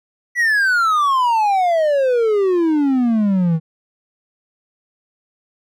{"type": "exponential sweep", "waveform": "triangle", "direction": "down", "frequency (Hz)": [1975.5, 157], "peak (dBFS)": -11, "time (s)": [0.35, 3.6], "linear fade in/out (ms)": 50, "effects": []}